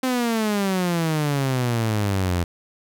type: exponential sweep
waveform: sawtooth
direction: down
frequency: 261.6 to 85 Hz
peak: -16 dBFS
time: 0.03-2.44 s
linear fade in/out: 5 ms
effects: none